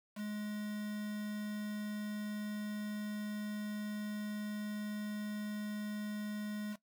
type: tone with quantisation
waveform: triangle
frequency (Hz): 209.8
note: G#3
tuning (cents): +18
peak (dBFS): -36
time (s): 0.15-6.77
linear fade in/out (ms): 50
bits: 8
effects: noise-tail reverb RT60 0.1 s tail -17 dB re dry